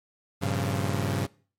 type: chord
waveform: sawtooth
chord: G half-diminished seventh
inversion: none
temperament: equal with one note detuned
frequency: 98 / 116.54 / 137.24 / 174.61 Hz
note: G2 / Bb2 / Db3 / F3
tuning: 0 / 0 / -17 / 0 cents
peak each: -25 / -30 / -26 / -30 dBFS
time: 0.41-1.27 s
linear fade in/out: 20 ms
effects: noise-tail reverb RT60 0.4 s tail -21 dB re dry + MP3 64 kbps